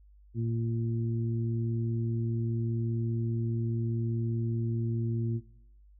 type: harmonic tone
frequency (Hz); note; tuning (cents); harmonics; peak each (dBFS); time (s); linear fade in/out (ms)
115.1; A#2; -22; 1 / 2 / 3; -29 / -35 / -39; 0.34-5.41; 50
effects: noise-tail reverb RT60 0.7 s tail -17 dB re dry + added 50 Hz sine -54 dBFS peak until 5.99 s